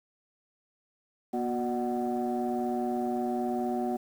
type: tone cluster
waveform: sine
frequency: 241 / 365 / 601 / 744 Hz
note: B3 / F#4 / D5 / F#5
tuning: -42 / -24 / +40 / +9 cents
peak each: -30 / -32 / -38 / -32 dBFS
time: 1.33-3.97 s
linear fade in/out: 10 ms
effects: tanh soft clip ceiling -21 dBFS + 9-bit